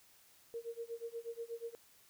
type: tone with tremolo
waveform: sine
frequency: 464.3 Hz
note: A#4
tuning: 7 cents flat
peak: -38 dBFS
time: 0.54-1.75 s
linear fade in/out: 0 ms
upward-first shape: sine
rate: 8.3 Hz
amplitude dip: 95%
effects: white hiss -65 dBFS RMS until 2.09 s